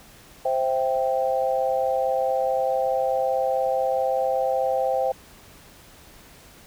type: chord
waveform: sine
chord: C major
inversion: none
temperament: equal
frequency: 523.3 / 659.3 / 784 Hz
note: C5 / E5 / G5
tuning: 0 / 0 / 0 cents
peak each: -23 / -27 / -25 dBFS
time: 0.45-5.12 s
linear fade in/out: 5 ms
effects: pink hiss -49 dBFS RMS until 6.66 s